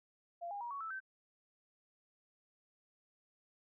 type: tone with pitch steps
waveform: sine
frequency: 689 / 810 / 952.1 / 1119.3 / 1315.8 / 1546.8 Hz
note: F5 / G#5 / A#5 / C#6 / E6 / G6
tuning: -24 / -43 / +36 / +16 / -4 / -24 cents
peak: -40 dBFS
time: 0.41-1.004 s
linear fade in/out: 20 ms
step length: 99 ms
effects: none